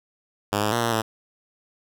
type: tone with pitch steps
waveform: 5% pulse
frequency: 102.7 / 105.5 / 118.2 / 116.6 / 110.8 Hz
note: G#2 / G#2 / A#2 / A#2 / A2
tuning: -19 / +28 / +24 / +1 / +13 cents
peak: -10 dBFS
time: 0.52-1.02 s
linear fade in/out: 10 ms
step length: 100 ms
effects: none